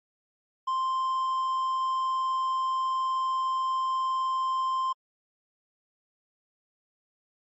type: tone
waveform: triangle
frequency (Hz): 1046.5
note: C6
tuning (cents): 0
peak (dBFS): -23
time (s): 0.67-4.93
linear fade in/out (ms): 10
effects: MP3 32 kbps